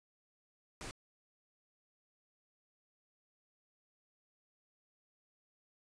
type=noise; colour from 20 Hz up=pink; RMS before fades=-45 dBFS; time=0.81-0.91 s; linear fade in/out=0 ms; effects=resampled to 22050 Hz